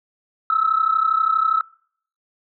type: tone pair together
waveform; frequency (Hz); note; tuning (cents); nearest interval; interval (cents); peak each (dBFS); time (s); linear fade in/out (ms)
sine; 1288.6 / 1321; E6 / E6; -40 / +3; unison; 43; -18; 0.5-1.61; 2
effects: noise-tail reverb RT60 0.6 s tail -25 dB re dry + tanh soft clip ceiling -8 dBFS